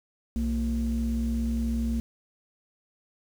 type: tone pair together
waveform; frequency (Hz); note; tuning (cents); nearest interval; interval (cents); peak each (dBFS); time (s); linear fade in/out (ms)
sine; 61.74 / 229.2; B1 / A#3; 0 / -29; octave + major seventh; 2271; -26 / -26; 0.36-2; 0
effects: tanh soft clip ceiling -20 dBFS + 8-bit